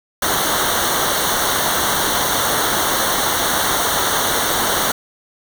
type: noise with comb filter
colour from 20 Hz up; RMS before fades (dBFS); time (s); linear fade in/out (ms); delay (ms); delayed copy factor
pink; -18; 0.22-4.92; 5; 0.4; -0.85
effects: none